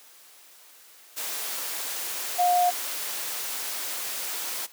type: tone in noise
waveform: sine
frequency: 714 Hz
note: F5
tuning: 38 cents sharp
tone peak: -18 dBFS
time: 2.38-2.71 s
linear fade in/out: 20 ms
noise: white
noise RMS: -32 dBFS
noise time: 1.16-4.67 s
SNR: +11 dB
effects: white hiss -52 dBFS RMS until 4.72 s + high-pass 400 Hz 12 dB/octave